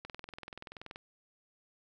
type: click train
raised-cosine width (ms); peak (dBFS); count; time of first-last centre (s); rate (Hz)
0.3; -28; 20; 0.05-0.959; 20.9
effects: none